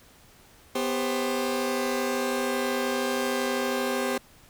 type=tone cluster; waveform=sawtooth; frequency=249.1 / 398.3 / 531 Hz; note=B3 / G4 / C5; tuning=+15 / +28 / +25 cents; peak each=-26 dBFS; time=0.75-4.18 s; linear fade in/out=5 ms; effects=pink hiss -55 dBFS RMS until 4.49 s